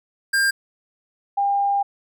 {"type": "tone pair in turn", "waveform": ["square", "sine"], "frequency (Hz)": [1600, 801.6], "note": ["G6", "G5"], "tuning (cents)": [35, 38], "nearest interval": "octave", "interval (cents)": 1197, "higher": "first", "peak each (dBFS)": -17, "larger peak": "neither", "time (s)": [[0.33, 0.51], [1.37, 1.83]], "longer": "second", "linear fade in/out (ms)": 10, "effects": []}